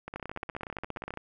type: two click trains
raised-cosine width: 0.5 ms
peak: -23 / -21 dBFS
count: 19 / 16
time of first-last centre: 0.08-1.139 / 0.16-1.174 s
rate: 17 / 14.8 Hz
effects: none